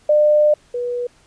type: tone pair in turn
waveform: sine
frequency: 600 / 486.7 Hz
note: D5 / B4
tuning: +37 / -25 cents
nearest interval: major third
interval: 362 cents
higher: first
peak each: -10 / -20 dBFS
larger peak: first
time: 0.09-0.54 / 0.74-1.07 s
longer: first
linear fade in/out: 5 ms
effects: pink hiss -54 dBFS RMS until 1.26 s + resampled to 22050 Hz